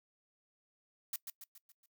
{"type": "noise with echo", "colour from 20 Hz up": "blue", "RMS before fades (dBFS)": -38, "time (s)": [1.13, 1.16], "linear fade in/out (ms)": 2, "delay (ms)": 140, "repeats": 5, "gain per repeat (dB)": -6, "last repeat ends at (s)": 1.86, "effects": ["noise-tail reverb RT60 0.1 s tail -21 dB re dry"]}